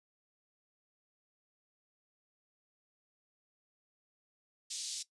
pink band-pass noise, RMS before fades -41 dBFS, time 4.7-5.03 s, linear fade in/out 10 ms, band 4000 to 8600 Hz, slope 24 dB/octave, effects noise-tail reverb RT60 0.1 s tail -17 dB re dry + resampled to 24000 Hz

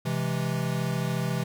square chord, C augmented, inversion none, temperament equal, 130.81 / 164.81 / 207.7 Hz, C3 / E3 / G#3, 0 / 0 / 0 cents, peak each -30 / -30 / -35 dBFS, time 0.05-1.44 s, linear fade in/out 10 ms, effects none

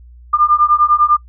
sine beating tone pair, 1197 / 1207 Hz, D6 / D6, +33 / +47 cents, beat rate 10 Hz, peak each -12 dBFS, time 0.33-1.17 s, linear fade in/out 10 ms, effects noise-tail reverb RT60 0.1 s tail -24 dB re dry + added 60 Hz sine -37 dBFS peak until 1.28 s

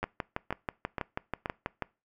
two click trains, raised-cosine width 0.5 ms, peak -16 / -17 dBFS, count 12 / 4, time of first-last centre 0.04-1.823 / 0.03-1.459 s, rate 6.17 / 2.1 Hz, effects noise-tail reverb RT60 0.3 s tail -23 dB re dry

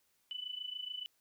sine tone with amplitude modulation, 2989 Hz, F#7, 17 cents sharp, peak -36 dBFS, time 0.31-1.06 s, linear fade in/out 0 ms, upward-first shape sine, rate 27 Hz, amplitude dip 80%, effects white hiss -75 dBFS RMS until 1.2 s

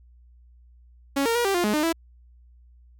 sawtooth tone with pitch steps, 277.4 / 461.4 / 478.2 / 392.4 / 351.1 / 210.4 / 303.2 / 330.3 Hz, C#4 / A#4 / A#4 / G4 / F4 / G#3 / D#4 / E4, +1 / -18 / +44 / +2 / +9 / +23 / -45 / +4 cents, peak -17 dBFS, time 1.16-1.928 s, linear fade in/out 10 ms, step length 96 ms, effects added 60 Hz sine -50 dBFS peak until 2.99 s

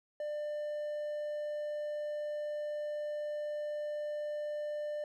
triangle tone, 596 Hz, D5, 25 cents sharp, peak -33 dBFS, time 0.2-5.04 s, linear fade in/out 2 ms, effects none

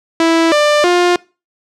sawtooth tone with pitch steps, 329.3 / 594 / 353.6 Hz, E4 / D5 / F4, -2 / +20 / +22 cents, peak -5 dBFS, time 0.2-1.16 s, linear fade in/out 2 ms, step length 320 ms, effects noise-tail reverb RT60 0.3 s tail -23 dB re dry + low-pass 6000 Hz 12 dB/octave

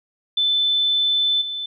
sine tone with level steps, 3520 Hz, A7, in tune, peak -16 / -25 dBFS, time 0.37-1.66 s, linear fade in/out 5 ms, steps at 1.41 s, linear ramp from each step 10 ms, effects none

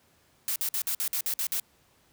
blue noise bursts, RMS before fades -29 dBFS, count 9, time 0.48-1.598 s, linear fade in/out 0 ms, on 78 ms, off 52 ms, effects pink hiss -64 dBFS RMS until 2.12 s + high-pass 60 Hz 12 dB/octave

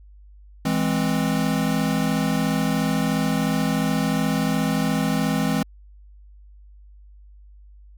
square chord, E augmented, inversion none, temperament equal, 164.81 / 207.7 / 261.6 Hz, E3 / G#3 / B#3, 0 / 0 / 0 cents, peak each -25 dBFS, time 0.65-5.63 s, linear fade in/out 5 ms, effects added 50 Hz sine -44 dBFS peak until 7.97 s

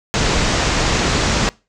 pink low-pass noise, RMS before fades -17 dBFS, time 0.14-1.49 s, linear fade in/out 0 ms, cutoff 7400 Hz, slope 48 dB/octave, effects noise-tail reverb RT60 0.3 s tail -24 dB re dry

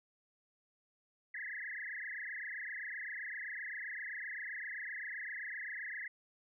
sine tone with frequency modulation, 1864.7 Hz, A#6, in tune, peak -40 dBFS, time 1.34-6.08 s, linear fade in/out 5 ms, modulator 27.7 Hz, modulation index 7.6, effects none

